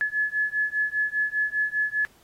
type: beating tone pair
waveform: sine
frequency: 1708 / 1713 Hz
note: G#6 / A6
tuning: +48 / -47 cents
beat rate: 5 Hz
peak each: -26 dBFS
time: 0.01-2.05 s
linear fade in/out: 0 ms
effects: pink hiss -59 dBFS RMS until 2.23 s + AAC 48 kbps